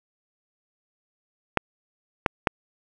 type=clicks; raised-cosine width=0.5 ms; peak=-3 dBFS; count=3; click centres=1.573 / 2.262 / 2.472 s; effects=none